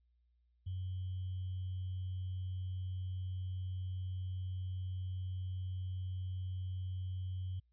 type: tone with sample-and-hold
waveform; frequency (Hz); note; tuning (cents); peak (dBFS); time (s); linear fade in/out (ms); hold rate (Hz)
sine; 92.5; F#2; 0; -37; 0.66-7.6; 10; 3150
effects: added 60 Hz sine -70 dBFS peak until 7.72 s + resampled to 11025 Hz